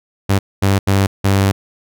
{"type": "tone bursts at uneven times", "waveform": "sawtooth", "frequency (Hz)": 98, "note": "G2", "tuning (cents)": 0, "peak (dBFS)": -7, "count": 4, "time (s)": [[0.29, 0.39], [0.62, 0.79], [0.87, 1.07], [1.24, 1.52]], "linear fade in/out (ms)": 10, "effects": []}